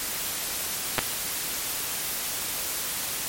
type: clicks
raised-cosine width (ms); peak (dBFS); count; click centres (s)
0.3; -5; 2; 0.982 / 0.99
effects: white hiss -30 dBFS RMS until 3.28 s + MP3 64 kbps